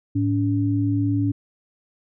sine tone pair together, 107.2 / 284.7 Hz, A2 / C#4, -45 / +46 cents, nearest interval octave + perfect fourth, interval 1691 cents, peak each -21 / -21 dBFS, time 0.15-1.32 s, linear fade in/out 10 ms, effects none

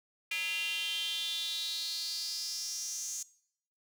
square tone with high-pass filter sweep, 185 Hz, F#3, in tune, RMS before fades -36 dBFS, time 0.31-3.23 s, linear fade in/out 5 ms, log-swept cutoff 2500 to 6600 Hz, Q 6.8, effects noise-tail reverb RT60 0.7 s tail -23 dB re dry

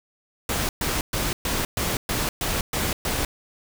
pink noise bursts, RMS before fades -25 dBFS, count 9, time 0.49-3.25 s, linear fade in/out 2 ms, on 200 ms, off 120 ms, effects none

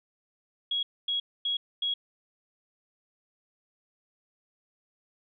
sine tone bursts, 3318 Hz, G#7, 2 cents flat, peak -26 dBFS, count 4, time 0.71-1.94 s, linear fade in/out 5 ms, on 120 ms, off 250 ms, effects none

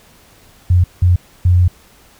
sine tone bursts at uneven times, 89.2 Hz, F2, 37 cents sharp, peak -7 dBFS, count 3, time 0.7-0.84 / 1.02-1.16 / 1.45-1.68 s, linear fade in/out 5 ms, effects pink hiss -47 dBFS RMS until 2.19 s

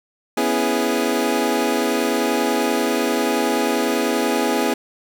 25% pulse chord, C# minor seventh, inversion third, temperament equal, 246.9 / 277.2 / 329.6 / 415.3 Hz, B3 / C#4 / E4 / G#4, 0 / 0 / 0 / 0 cents, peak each -19 / -21 / -20 / -19 dBFS, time 0.37-4.74 s, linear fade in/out 5 ms, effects none

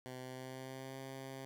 10% pulse tone with pitch glide, 127.9 to 133.56 Hz, C3 to C3, -39 to +36 cents, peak -37 dBFS, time 0.06-1.45 s, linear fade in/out 0 ms, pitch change +75 cents, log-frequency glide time 0.17-0.99 s, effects 13-bit

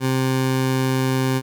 20% pulse tone, 131.1 Hz, C3, 4 cents sharp, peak -13 dBFS, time 0-1.42 s, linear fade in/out 50 ms, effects none

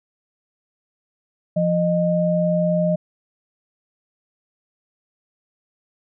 sine tone pair together, 172.86 / 616 Hz, F3 / D#5, -17 / -17 cents, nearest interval octave + minor seventh, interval 2200 cents, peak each -19 dBFS, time 1.56-2.96 s, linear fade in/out 10 ms, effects none

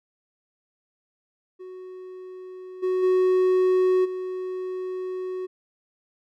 triangle tone with level steps, 370 Hz, F#4, in tune, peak -35 / -19 / -15 / -26 dBFS, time 1.59-5.47 s, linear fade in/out 20 ms, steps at 2.82 / 3.02 / 4.04 s, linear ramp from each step 20 ms, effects none

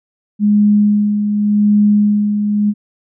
sine tone with tremolo, 207.7 Hz, G#3, in tune, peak -7 dBFS, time 0.39-2.74 s, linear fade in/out 50 ms, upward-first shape sine, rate 0.87 Hz, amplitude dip 50%, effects none

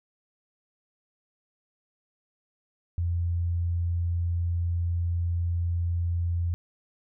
sine tone, 86 Hz, F2, 26 cents flat, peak -24 dBFS, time 2.98-6.54 s, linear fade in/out 0 ms, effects none

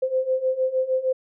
sine beating tone pair, 515 / 521.5 Hz, C5 / C5, -28 / -6 cents, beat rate 6.5 Hz, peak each -25 / -22 dBFS, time 0.02-1.13 s, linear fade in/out 10 ms, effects none

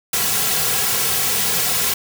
white noise with comb filter, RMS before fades -19 dBFS, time 0.13-1.94 s, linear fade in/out 5 ms, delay 3.3 ms, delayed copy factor -0.85, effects none

